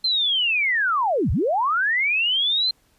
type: linear two-way sweep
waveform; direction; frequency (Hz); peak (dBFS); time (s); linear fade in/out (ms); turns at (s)
sine; down then up; 4173 to 51.91 to 4173; -18; 0.04-2.71; 5; 1.31
effects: pink hiss -62 dBFS RMS until 2.98 s + resampled to 32000 Hz